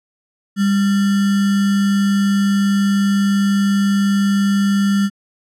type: tone with sample-and-hold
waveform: sine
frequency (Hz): 199.3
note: G3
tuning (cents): +29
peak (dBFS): -12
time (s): 0.56-5.1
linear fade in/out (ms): 50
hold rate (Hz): 1575
effects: low-pass 11000 Hz 12 dB/octave

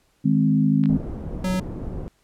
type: chord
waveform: sine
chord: Ab major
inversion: second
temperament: equal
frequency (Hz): 155.56 / 207.7 / 261.6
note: Eb3 / Ab3 / C4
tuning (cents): 0 / 0 / 0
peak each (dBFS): -20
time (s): 0.24-0.98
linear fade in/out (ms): 20
type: clicks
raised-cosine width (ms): 0.3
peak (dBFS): -23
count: 2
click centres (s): 0.838 / 0.858
type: low-pass noise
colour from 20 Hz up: pink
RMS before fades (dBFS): -31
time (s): 0.89-2.08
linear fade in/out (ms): 0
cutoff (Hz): 410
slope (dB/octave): 12
type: tone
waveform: square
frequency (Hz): 185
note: F#3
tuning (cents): 0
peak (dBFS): -22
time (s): 1.44-1.6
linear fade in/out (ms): 5
effects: pink hiss -64 dBFS RMS until 2.23 s + low-pass 12000 Hz 12 dB/octave

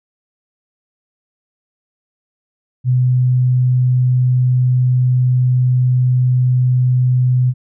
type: tone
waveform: sine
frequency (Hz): 126.2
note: B2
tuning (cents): +38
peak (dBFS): -10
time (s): 2.84-7.54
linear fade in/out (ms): 50
effects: none

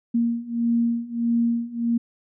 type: beating tone pair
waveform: sine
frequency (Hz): 233.1 / 234.7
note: A#3 / A#3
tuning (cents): 0 / +12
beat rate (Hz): 1.6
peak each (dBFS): -24 / -22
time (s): 0.14-1.98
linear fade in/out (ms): 10
effects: none

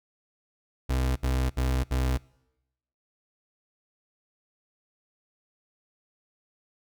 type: tone bursts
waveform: 35% pulse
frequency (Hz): 64.4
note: C2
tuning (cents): -27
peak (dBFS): -22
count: 4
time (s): 0.89-2.177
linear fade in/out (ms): 10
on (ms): 270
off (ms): 69
effects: noise-tail reverb RT60 0.9 s tail -24 dB re dry

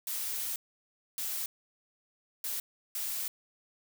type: noise bursts at uneven times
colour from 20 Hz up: blue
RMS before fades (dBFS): -35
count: 4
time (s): 0.07-0.56 / 1.18-1.46 / 2.44-2.6 / 2.95-3.28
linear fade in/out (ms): 2
effects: none

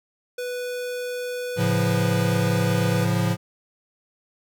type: tone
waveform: square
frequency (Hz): 493.9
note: B4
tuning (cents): 0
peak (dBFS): -28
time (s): 0.38-3.05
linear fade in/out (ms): 5
type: chord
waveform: square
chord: A augmented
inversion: none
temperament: equal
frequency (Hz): 110 / 138.59 / 174.61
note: A2 / C#3 / E#3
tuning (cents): 0 / 0 / 0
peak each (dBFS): -24 / -28 / -24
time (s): 1.56-3.37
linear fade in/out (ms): 50
effects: none

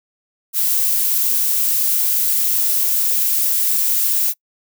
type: noise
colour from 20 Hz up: violet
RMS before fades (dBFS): -17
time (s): 0.53-4.34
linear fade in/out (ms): 50
effects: noise-tail reverb RT60 0.1 s tail -25 dB re dry

